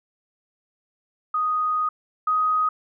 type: tone pair in turn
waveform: sine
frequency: 1244.5 / 1253.2 Hz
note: D#6 / D#6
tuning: 0 / +12 cents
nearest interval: unison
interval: 12 cents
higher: second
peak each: -20 / -18 dBFS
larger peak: second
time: 1.34-1.89 / 2.27-2.69 s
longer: first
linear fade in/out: 5 ms
effects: none

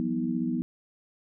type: tone cluster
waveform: sine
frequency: 173.2 / 189.8 / 244.3 / 318.2 Hz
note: F3 / F#3 / B3 / D#4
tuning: -14 / +44 / -19 / +39 cents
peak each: -34 / -34 / -28 / -33 dBFS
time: 0-0.62 s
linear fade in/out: 0 ms
effects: none

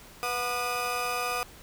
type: tone cluster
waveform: 35% pulse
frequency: 492 / 732 / 1215 / 2528 Hz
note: B4 / F#5 / D#6 / D#7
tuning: -7 / -19 / -42 / +27 cents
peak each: -34 / -32 / -30 / -35 dBFS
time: 0.23-1.43 s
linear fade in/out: 0 ms
effects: pink hiss -50 dBFS RMS until 1.62 s

